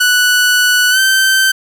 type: tone with pitch glide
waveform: sawtooth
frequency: 1480 to 1548.2 Hz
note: F#6 to G6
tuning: 0 to -22 cents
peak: -5 dBFS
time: 0-1.52 s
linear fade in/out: 10 ms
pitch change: +78 cents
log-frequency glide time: 0.9-0.99 s
effects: none